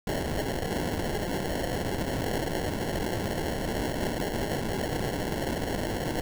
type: noise with sample-and-hold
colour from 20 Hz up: blue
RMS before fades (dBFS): -30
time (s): 0.07-6.21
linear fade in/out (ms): 2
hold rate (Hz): 1225
effects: none